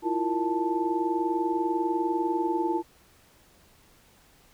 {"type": "tone cluster", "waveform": "sine", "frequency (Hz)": [328, 348.1, 467.1, 878], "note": ["E4", "F4", "A#4", "A5"], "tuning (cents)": [-9, -6, 3, -4], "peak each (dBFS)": [-29, -28, -37, -29], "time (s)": [0.02, 2.83], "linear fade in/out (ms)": 50, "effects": ["pink hiss -59 dBFS RMS until 4.53 s"]}